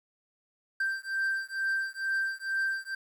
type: beating tone pair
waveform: triangle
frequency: 1568 / 1570.2 Hz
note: G6 / G6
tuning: 0 / +2 cents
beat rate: 2.2 Hz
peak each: -30 dBFS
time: 0.8-2.95 s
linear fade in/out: 5 ms
effects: 10-bit